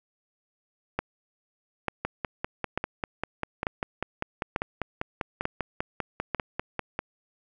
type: two click trains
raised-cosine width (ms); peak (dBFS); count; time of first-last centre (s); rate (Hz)
0.5; -11 / -13; 7 / 26; 0.99-6.347 / 2.05-6.991; 1.12 / 5.06
effects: none